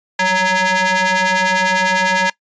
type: ring-modulated tone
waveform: sawtooth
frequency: 370 Hz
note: F#4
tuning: in tune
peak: -6 dBFS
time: 0.19-2.3 s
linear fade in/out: 5 ms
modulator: 1300 Hz
effects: noise-tail reverb RT60 0.1 s tail -21 dB re dry + resampled to 16000 Hz